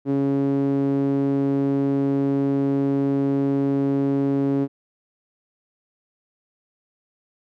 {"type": "tone with band-pass filter", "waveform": "sawtooth", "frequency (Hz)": 138.59, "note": "C#3", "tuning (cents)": 0, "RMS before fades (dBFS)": -21, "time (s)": [0.05, 4.68], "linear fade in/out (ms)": 50, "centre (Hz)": 320, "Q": 3.3, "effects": []}